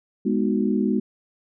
sine chord, G# minor seventh, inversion none, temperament equal, 207.7 / 246.9 / 311.1 / 370 Hz, G#3 / B3 / D#4 / F#4, 0 / 0 / 0 / 0 cents, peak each -22 / -24 / -27 / -27 dBFS, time 0.25-1 s, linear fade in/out 10 ms, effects none

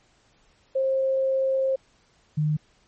sine tone pair in turn, 532 / 151.98 Hz, C5 / D#3, +29 / -40 cents, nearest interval octave + minor seventh, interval 2169 cents, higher first, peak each -20 dBFS, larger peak neither, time 0.75-1.76 / 2.37-2.57 s, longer first, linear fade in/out 10 ms, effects pink hiss -62 dBFS RMS until 2.87 s + MP3 32 kbps

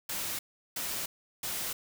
white noise bursts, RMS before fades -35 dBFS, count 3, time 0.09-1.73 s, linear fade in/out 5 ms, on 300 ms, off 370 ms, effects none

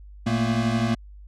square tone cluster, 115.5 / 222.7 / 234.8 Hz, A#2 / A3 / A#3, -16 / +21 / +13 cents, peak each -26 dBFS, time 0.26-0.95 s, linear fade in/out 10 ms, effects added 50 Hz sine -41 dBFS peak until 1.27 s + low-pass 6000 Hz 12 dB/octave

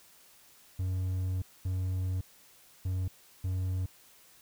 triangle tone bursts at uneven times, 92.5 Hz, F#2, in tune, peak -27 dBFS, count 4, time 0.79-1.42 / 1.65-2.21 / 2.85-3.08 / 3.44-3.86 s, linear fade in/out 5 ms, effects white hiss -59 dBFS RMS until 4.41 s

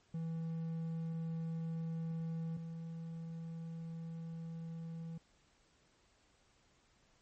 triangle tone pair in turn, 163.7 / 164.65 Hz, E3 / E3, -12 / -2 cents, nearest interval unison, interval 10 cents, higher second, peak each -35 / -40 dBFS, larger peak first, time 0.14-2.57 / 2.57-5.18 s, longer second, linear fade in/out 5 ms, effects pink hiss -71 dBFS RMS until 7.21 s + MP3 32 kbps

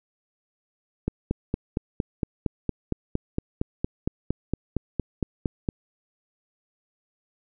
click train, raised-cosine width 3 ms, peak -11 dBFS, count 21, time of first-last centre 1.08-5.688 s, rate 4.34 Hz, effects none

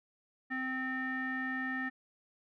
square tone with low-pass filter, 260 Hz, C4, 11 cents flat, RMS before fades -36 dBFS, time 0.5-1.9 s, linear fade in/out 20 ms, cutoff 1800 Hz, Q 9.1, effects none

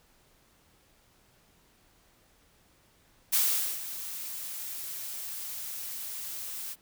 blue noise with ADSR envelope, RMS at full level -24 dBFS, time 3.32-6.76 s, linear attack 17 ms, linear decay 450 ms, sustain -14 dB, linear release 43 ms, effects pink hiss -64 dBFS RMS until 6.81 s

